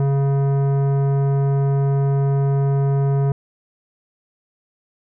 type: tone with tanh clipping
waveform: triangle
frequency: 138.59 Hz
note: C#3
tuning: in tune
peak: -17 dBFS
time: 0-3.32 s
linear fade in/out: 2 ms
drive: 18 dB
effects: none